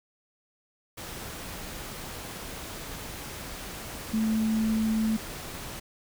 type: tone in noise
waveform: sine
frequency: 220 Hz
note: A3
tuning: in tune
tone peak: -23 dBFS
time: 4.13-5.17 s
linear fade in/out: 10 ms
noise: pink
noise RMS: -39 dBFS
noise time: 0.97-5.8 s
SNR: +13 dB
effects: none